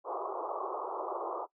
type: band-pass noise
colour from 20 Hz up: white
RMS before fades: -37 dBFS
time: 0.04-1.47 s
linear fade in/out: 50 ms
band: 340 to 1200 Hz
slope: 96 dB/octave
effects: noise-tail reverb RT60 0.1 s tail -19 dB re dry